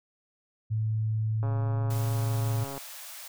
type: tone with pitch glide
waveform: sine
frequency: 109.4 to 112.54 Hz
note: A2 to A2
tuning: -9 to +40 cents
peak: -25 dBFS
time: 0.7-2.65 s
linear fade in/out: 20 ms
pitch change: +49 cents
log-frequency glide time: 1.26-2.31 s
type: click train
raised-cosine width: 1 ms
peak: -25 dBFS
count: 187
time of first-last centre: 1.43-2.778 s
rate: 138 Hz
type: high-pass noise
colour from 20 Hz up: white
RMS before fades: -43 dBFS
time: 1.9-3.28 s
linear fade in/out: 5 ms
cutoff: 550 Hz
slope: 96 dB/octave
effects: none